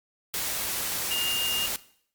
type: tone in noise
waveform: sine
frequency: 2823 Hz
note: F7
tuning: 18 cents sharp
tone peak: -27 dBFS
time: 1.11-1.66 s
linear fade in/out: 0 ms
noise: white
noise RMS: -30 dBFS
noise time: 0.34-1.76 s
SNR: 0 dB
effects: noise-tail reverb RT60 0.6 s tail -18 dB re dry + Opus 48 kbps